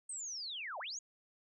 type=linear two-way sweep; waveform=sine; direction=down then up; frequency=8510 to 554.4 to 6960 Hz; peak=-40 dBFS; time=0.09-0.99 s; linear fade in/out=5 ms; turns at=0.79 s; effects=none